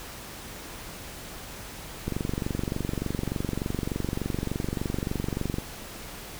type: click train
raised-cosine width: 3 ms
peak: -15 dBFS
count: 83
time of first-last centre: 2.08-5.584 s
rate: 23.4 Hz
effects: pink hiss -41 dBFS RMS until 6.39 s